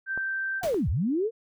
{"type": "tone", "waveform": "sine", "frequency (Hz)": 1563, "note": "G6", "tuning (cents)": -6, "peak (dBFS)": -27, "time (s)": [0.06, 0.63], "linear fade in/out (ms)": 50}
{"type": "clicks", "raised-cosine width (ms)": 1, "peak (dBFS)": -24, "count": 3, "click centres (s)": [0.176, 0.641, 0.744]}
{"type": "linear two-way sweep", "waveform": "sine", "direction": "down then up", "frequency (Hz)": [777, 57.7, 474.9], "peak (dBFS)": -23, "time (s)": [0.61, 1.31], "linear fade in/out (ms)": 50, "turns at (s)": 0.89}
{"type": "noise with exponential decay", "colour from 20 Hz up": "pink", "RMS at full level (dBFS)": -33, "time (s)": [0.63, 0.9], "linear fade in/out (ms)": 2, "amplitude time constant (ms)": 58}
{"effects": []}